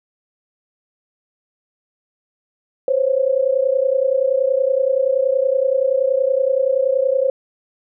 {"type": "tone pair together", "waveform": "sine", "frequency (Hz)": [515.4, 546], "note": ["C5", "C#5"], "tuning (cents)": [-26, -26], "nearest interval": "minor second", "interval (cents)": 100, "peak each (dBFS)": -17, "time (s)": [2.88, 7.3], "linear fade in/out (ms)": 2, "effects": []}